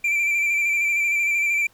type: tone with vibrato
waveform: triangle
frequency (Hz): 2349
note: D7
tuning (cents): 0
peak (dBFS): -17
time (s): 0.04-1.67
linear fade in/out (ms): 5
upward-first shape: square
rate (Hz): 13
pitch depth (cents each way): 25
effects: pink hiss -58 dBFS RMS until 1.73 s